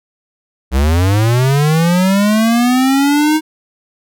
square linear sweep, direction up, 61.74 to 315.3 Hz, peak -10 dBFS, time 0.71-3.41 s, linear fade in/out 50 ms, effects none

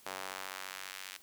sawtooth tone with high-pass filter sweep, 94.8 Hz, F#2, 43 cents sharp, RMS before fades -44 dBFS, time 0.06-1.17 s, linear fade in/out 0 ms, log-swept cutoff 720 to 2300 Hz, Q 0.89, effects white hiss -60 dBFS RMS until 1.22 s

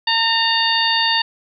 harmonic tone with a mistuned harmonic, 911 Hz, A#5, 40 cents flat, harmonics 1 / 2 / 3 / 4 / 5, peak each -21 / -21 / -21 / -21 / -21 dBFS, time 0.07-1.22 s, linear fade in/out 5 ms, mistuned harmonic 3, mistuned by +52 cents, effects none

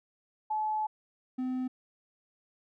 sine / triangle tone pair in turn, 860 / 255.7 Hz, A5 / C4, -40 / -40 cents, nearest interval octave + major sixth, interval 2100 cents, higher first, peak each -28 dBFS, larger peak neither, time 0.5-0.87 / 1.38-1.68 s, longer first, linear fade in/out 10 ms, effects none

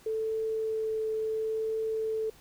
sine tone with vibrato, 440 Hz, A4, in tune, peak -28 dBFS, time 0.06-2.3 s, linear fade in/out 5 ms, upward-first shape triangle, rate 0.72 Hz, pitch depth 9 cents each way, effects pink hiss -57 dBFS RMS until 2.4 s

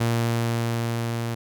sawtooth tone with level ramp, 116.54 Hz, A#2, in tune, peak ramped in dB -16 to -22 dBFS, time 0-1.35 s, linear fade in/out 10 ms, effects none

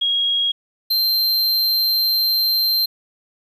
sine / square tone pair in turn, 3289 / 4144 Hz, G#7 / C8, -18 / -17 cents, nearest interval major third, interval 401 cents, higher second, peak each -16 dBFS, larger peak neither, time 0.01-0.52 / 0.9-2.86 s, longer second, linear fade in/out 10 ms, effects 9-bit

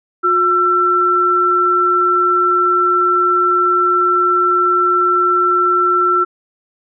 sine tone pair together, 360 / 1343 Hz, F#4 / E6, -47 / +32 cents, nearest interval octave + major seventh, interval 2279 cents, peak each -18 / -11 dBFS, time 0.23-6.25 s, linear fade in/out 20 ms, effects none

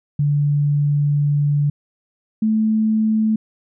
sine tone pair in turn, 145.3 / 218.2 Hz, D3 / A3, -18 / -14 cents, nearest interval perfect fifth, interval 704 cents, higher second, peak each -14 dBFS, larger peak neither, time 0.19-1.7 / 2.42-3.36 s, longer first, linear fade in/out 5 ms, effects none

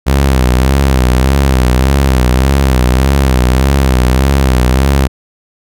sawtooth tone with vibrato, 65.41 Hz, C2, in tune, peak -3 dBFS, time 0.06-5.08 s, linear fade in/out 20 ms, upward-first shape sine, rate 1.7 Hz, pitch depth 95 cents each way, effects none

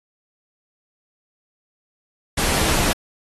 pink noise, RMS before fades -20 dBFS, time 2.37-2.93 s, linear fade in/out 10 ms, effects AAC 32 kbps

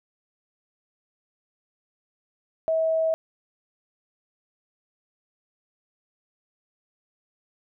sine tone, 645 Hz, E5, 38 cents flat, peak -20 dBFS, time 2.68-3.14 s, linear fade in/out 0 ms, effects none

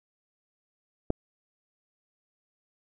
clicks, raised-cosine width 2 ms, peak -27 / -12 dBFS, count 2, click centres 1.101 / 1.104 s, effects none

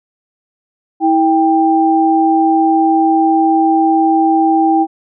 sine tone pair together, 324.1 / 789.8 Hz, E4 / G5, -29 / +13 cents, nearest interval octave + minor third, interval 1542 cents, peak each -11 dBFS, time 1-4.87 s, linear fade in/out 50 ms, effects none

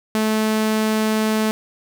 sawtooth tone, 217.4 Hz, A3, 21 cents flat, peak -13 dBFS, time 0.15-1.51 s, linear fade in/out 0 ms, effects none

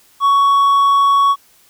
sine tone with hard clipping, 1117 Hz, C#6, 13 cents sharp, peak -10 dBFS, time 0.2-1.36 s, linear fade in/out 50 ms, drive 3 dB, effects white hiss -51 dBFS RMS until 1.69 s

